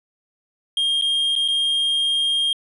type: tone with dropouts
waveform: triangle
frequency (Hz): 3222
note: G7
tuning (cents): +47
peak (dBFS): -16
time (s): 0.77-2.53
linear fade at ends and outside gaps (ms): 2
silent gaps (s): 1.013-1.021 / 1.354-1.361 / 1.479-1.484
effects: resampled to 32000 Hz